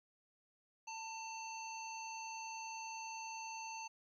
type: harmonic tone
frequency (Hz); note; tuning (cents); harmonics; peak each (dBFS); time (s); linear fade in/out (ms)
895; A5; +29; 1 / 3 / 5 / 7; -46 / -50 / -56 / -52; 0.87-3.88; 10
effects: 13-bit